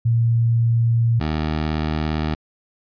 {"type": "tone pair in turn", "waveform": ["sine", "15% pulse"], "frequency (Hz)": [116.1, 77.49], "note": ["A#2", "D#2"], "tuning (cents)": [-7, -7], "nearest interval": "perfect fifth", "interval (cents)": 700, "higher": "first", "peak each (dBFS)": -14, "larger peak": "neither", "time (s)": [[0.05, 1.2], [1.2, 2.35]], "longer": "neither", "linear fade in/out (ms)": 10, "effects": ["resampled to 11025 Hz"]}